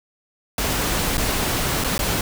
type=noise with dropouts; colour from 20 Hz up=pink; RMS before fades=-22 dBFS; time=0.58-2.21 s; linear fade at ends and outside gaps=2 ms; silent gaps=1.172-1.179 / 1.84-1.844 / 1.98-1.991 s; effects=none